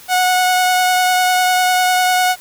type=tone with vibrato; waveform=sawtooth; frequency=733 Hz; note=F#5; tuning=16 cents flat; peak=-8 dBFS; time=0.08-2.36 s; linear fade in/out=50 ms; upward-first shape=triangle; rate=10 Hz; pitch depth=12 cents each way; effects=white hiss -40 dBFS RMS until 2.4 s